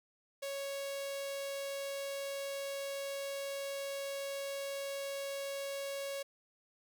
sawtooth tone with notch filter, 554.4 Hz, C#5, in tune, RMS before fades -40 dBFS, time 0.42-6.23 s, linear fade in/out 10 ms, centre 1300 Hz, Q 1.2, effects none

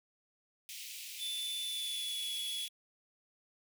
pink high-pass noise, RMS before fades -46 dBFS, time 0.69-2.68 s, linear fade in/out 0 ms, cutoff 2300 Hz, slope 48 dB/octave
square tone with pitch glide, 3500 to 3377 Hz, A7 to G#7, -10 to +28 cents, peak -37 dBFS, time 1.18-2.69 s, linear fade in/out 50 ms, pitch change -62 cents, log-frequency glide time 1.64-2.3 s
effects none

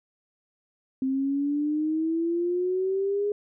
sine exponential sweep, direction up, 261.6 to 415.3 Hz, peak -23 dBFS, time 1.02-3.32 s, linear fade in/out 2 ms, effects none

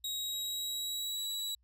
sawtooth tone with pitch glide, 3806 to 3904 Hz, A#7 to B7, +35 to -21 cents, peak -32 dBFS, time 0.04-1.55 s, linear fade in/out 5 ms, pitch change +44 cents, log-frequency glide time 0.16-1.25 s, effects added 60 Hz sine -67 dBFS peak until 1.63 s

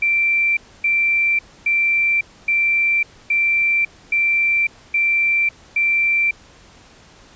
sine tone bursts, 2349 Hz, D7, in tune, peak -14 dBFS, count 8, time 0.02-6.31 s, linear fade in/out 5 ms, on 550 ms, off 270 ms, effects pink hiss -47 dBFS RMS until 7.35 s + resampled to 16000 Hz

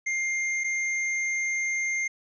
square tone pair in turn, 2110 / 2110 Hz, C7 / C7, +14 / +14 cents, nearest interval unison, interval 0 cents, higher neither, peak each -26 dBFS, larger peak neither, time 0.06-0.64 / 0.64-2.08 s, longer second, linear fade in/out 10 ms, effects resampled to 16000 Hz + 11-bit

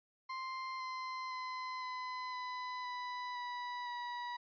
35% pulse tone with pitch steps, 1046.5 / 1035.1 / 1023.8 / 1012.6 / 1001.6 / 990.6 / 979.8 / 969.1 Hz, C6 / C6 / C6 / B5 / B5 / B5 / B5 / B5, 0 / -19 / -38 / +43 / +24 / +5 / -14 / -33 cents, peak -38 dBFS, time 0.29-4.37 s, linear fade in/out 10 ms, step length 510 ms, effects resampled to 11025 Hz

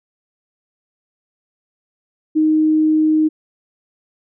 sine tone, 311.1 Hz, D#4, in tune, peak -11 dBFS, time 2.35-3.29 s, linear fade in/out 20 ms, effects none

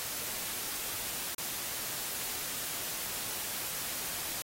white noise with dropouts, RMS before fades -37 dBFS, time 0-4.42 s, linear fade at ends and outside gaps 0 ms, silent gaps 1.346-1.382 s, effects AAC 48 kbps

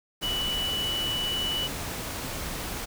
sine tone in noise, 2960 Hz, F#7, in tune, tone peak -27 dBFS, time 0.22-1.68 s, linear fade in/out 20 ms, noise pink, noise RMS -34 dBFS, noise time 0.21-2.86 s, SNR +4 dB, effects none

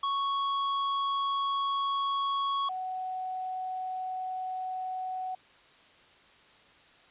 square / sine tone pair in turn, 1108.7 / 745.1 Hz, C#6 / F#5, 0 / +12 cents, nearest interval perfect fifth, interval 688 cents, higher first, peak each -28 / -32 dBFS, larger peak first, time 0.03-2.69 / 2.69-5.35 s, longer neither, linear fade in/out 5 ms, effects white hiss -58 dBFS RMS until 7.1 s + resampled to 8000 Hz

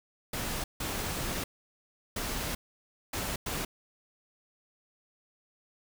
pink noise bursts at uneven times, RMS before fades -34 dBFS, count 5, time 0.33-0.64 / 0.8-1.44 / 2.16-2.55 / 3.13-3.36 / 3.46-3.65 s, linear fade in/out 5 ms, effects none

